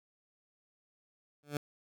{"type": "tone with exponential growth", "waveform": "15% pulse", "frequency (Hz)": 146.2, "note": "D3", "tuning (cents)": -7, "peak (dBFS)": -23, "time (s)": [1.43, 1.57], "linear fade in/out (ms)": 2, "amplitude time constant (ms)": 30, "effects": []}